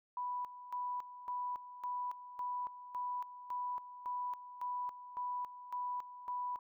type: tone with tremolo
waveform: sine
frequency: 987.8 Hz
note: B5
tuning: in tune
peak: -36 dBFS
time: 0.17-6.59 s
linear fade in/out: 2 ms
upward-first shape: square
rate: 1.8 Hz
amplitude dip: 75%
effects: none